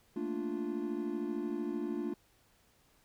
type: chord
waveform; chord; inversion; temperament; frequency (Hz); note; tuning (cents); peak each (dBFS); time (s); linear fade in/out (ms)
triangle; Bb major seventh; third; equal; 220 / 233.1 / 293.7 / 349.2; A3 / Bb3 / D4 / F4; 0 / 0 / 0 / 0; -39 / -40 / -36 / -36; 0.16-2.14; 5
effects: pink hiss -68 dBFS RMS until 3.04 s